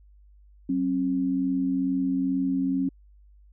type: tone pair together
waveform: sine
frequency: 187.9 / 270.2 Hz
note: F#3 / C#4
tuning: +27 / -44 cents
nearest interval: tritone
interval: 629 cents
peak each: -30 / -23 dBFS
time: 0.69-2.89 s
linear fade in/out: 5 ms
effects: added 50 Hz sine -51 dBFS peak until 3.52 s